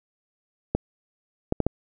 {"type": "clicks", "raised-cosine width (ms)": 2, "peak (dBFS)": -8, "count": 4, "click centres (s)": [0.75, 1.524, 1.603, 1.666], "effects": []}